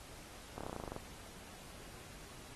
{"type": "slowing click train", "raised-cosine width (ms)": 1, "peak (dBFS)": -29, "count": 12, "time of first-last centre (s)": [0.58, 0.964], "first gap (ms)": 27, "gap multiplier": 1.05, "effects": ["pink hiss -54 dBFS RMS until 2.55 s", "AAC 32 kbps"]}